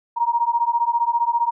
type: beating tone pair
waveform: sine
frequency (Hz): 934 / 949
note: A#5 / A#5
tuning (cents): +3 / +31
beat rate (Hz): 15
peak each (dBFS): -20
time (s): 0.16-1.51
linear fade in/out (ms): 20
effects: none